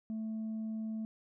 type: tone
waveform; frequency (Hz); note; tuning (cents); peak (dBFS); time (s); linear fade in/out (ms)
sine; 220; A3; 0; -33; 0.1-1.05; 0
effects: tanh soft clip ceiling -34 dBFS